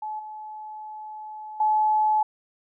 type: tone with level steps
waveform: sine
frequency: 858 Hz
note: A5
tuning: 44 cents flat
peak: -29 / -35 / -18 dBFS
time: 0.02-2.23 s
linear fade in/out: 5 ms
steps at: 0.19 / 1.6 s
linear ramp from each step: 5 ms
effects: none